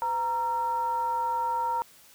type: tone with frequency modulation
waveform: sine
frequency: 932.3 Hz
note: A#5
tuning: in tune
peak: -25 dBFS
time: 0.02-1.82 s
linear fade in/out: 0 ms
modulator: 427 Hz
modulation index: 0.4
effects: white hiss -55 dBFS RMS until 2.14 s